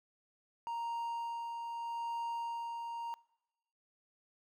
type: tone with tremolo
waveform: triangle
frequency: 932.3 Hz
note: A#5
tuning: in tune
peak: -33 dBFS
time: 0.67-3.14 s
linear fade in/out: 0 ms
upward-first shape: sine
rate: 0.8 Hz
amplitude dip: 35%
effects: noise-tail reverb RT60 0.9 s tail -23 dB re dry